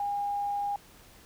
sine tone, 812 Hz, G#5, 39 cents flat, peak -28 dBFS, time 0-0.76 s, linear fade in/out 2 ms, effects pink hiss -55 dBFS RMS until 1.25 s

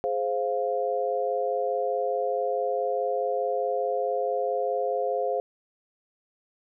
sine chord, F minor, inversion first, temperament just, 419.1 / 523.8 / 698.5 Hz, Ab4 / C5 / F5, +16 / +2 / 0 cents, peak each -30 / -27 / -29 dBFS, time 0.04-5.4 s, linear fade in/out 0 ms, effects none

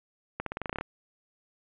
accelerating click train, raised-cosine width 0.5 ms, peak -17 dBFS, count 11, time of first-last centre 0.4-0.81 s, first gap 63 ms, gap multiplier 0.9, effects resampled to 8000 Hz + 8-bit

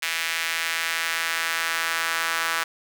sawtooth tone with high-pass filter sweep, 164.81 Hz, E3, in tune, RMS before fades -26 dBFS, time 0.02-2.64 s, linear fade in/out 10 ms, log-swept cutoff 2100 to 1400 Hz, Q 1.8, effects 7-bit

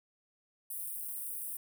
white high-pass noise, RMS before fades -40 dBFS, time 0.7-1.57 s, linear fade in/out 5 ms, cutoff 8600 Hz, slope 96 dB/octave, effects none

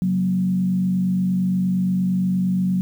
sine tone with frequency modulation, 185 Hz, F#3, in tune, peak -17 dBFS, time 0.02-2.81 s, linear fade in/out 0 ms, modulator 48.6 Hz, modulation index 0.5, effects 8-bit

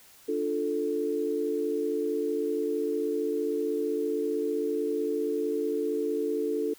sine chord, D minor, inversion none, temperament equal, 293.7 / 349.2 / 440 Hz, D4 / F4 / A4, 0 / 0 / 0 cents, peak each -32 / -33 / -28 dBFS, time 0.28-6.74 s, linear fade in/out 10 ms, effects white hiss -55 dBFS RMS until 6.78 s

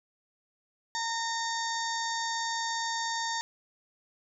harmonic tone with a mistuned harmonic, 917 Hz, A#5, 29 cents flat, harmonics 1 / 2 / 4 / 5 / 6 / 7 / 8, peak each -33 / -36 / -39 / -40 / -41 / -41 / -42 dBFS, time 0.95-3.41 s, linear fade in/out 0 ms, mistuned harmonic 8, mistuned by -38 cents, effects none

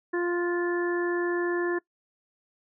harmonic tone with a mistuned harmonic, 349.2 Hz, F4, in tune, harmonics 1 / 2 / 3 / 4 / 5, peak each -25 / -40 / -37 / -42 / -33 dBFS, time 0.13-1.79 s, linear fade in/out 10 ms, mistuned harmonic 4, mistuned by +18 cents, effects noise-tail reverb RT60 0.1 s tail -22 dB re dry

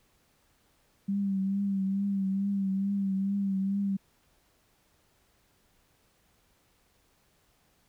sine tone with vibrato, 196 Hz, G3, in tune, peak -26 dBFS, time 1.08-3.97 s, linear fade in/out 10 ms, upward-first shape triangle, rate 2.3 Hz, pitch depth 47 cents each way, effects pink hiss -68 dBFS RMS until 7.88 s

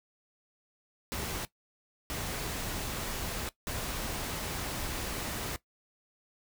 pink noise bursts at uneven times, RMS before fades -36 dBFS, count 3, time 1.12-1.45 / 2.1-3.49 / 3.67-5.56 s, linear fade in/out 0 ms, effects noise-tail reverb RT60 0.1 s tail -17 dB re dry

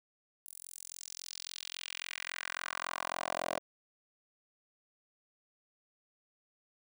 10% pulse tone with high-pass filter sweep, 43.65 Hz, F1, in tune, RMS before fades -41 dBFS, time 0.46-3.59 s, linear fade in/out 0 ms, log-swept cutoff 11000 to 560 Hz, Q 2, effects none

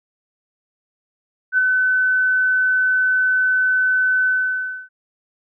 sine tone with ADSR envelope, 1512 Hz, F#6, 37 cents sharp, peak -11 dBFS, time 1.52-4.89 s, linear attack 59 ms, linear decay 15 ms, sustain -3 dB, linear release 620 ms, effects none

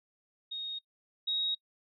sine tone pair in turn, 3731 / 3783 Hz, A#7 / A#7, +1 / +25 cents, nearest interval unison, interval 24 cents, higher second, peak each -35 / -29 dBFS, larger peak second, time 0.51-0.79 / 1.27-1.55 s, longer neither, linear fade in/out 10 ms, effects noise-tail reverb RT60 0.1 s tail -24 dB re dry

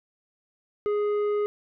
sine tone with tanh clipping, 415.3 Hz, G#4, in tune, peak -24 dBFS, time 0.86-1.46 s, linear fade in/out 0 ms, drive 8 dB, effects none

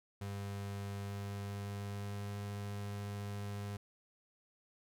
35% pulse tone with pitch glide, 100 to 101.57 Hz, G2 to G#2, +35 to -38 cents, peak -38 dBFS, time 0.21-3.77 s, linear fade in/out 5 ms, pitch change +27 cents, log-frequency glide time 1.06-2.38 s, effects none

